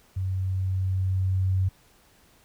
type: tone with level ramp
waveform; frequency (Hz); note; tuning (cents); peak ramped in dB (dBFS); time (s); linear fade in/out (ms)
sine; 94.1; F#2; +30; -25 to -20; 0.16-1.69; 10
effects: pink hiss -59 dBFS RMS until 2.44 s